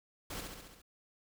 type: noise with echo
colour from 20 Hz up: pink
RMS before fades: -42 dBFS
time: 0.3-0.41 s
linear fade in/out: 5 ms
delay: 68 ms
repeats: 6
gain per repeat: -3 dB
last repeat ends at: 0.818 s
effects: none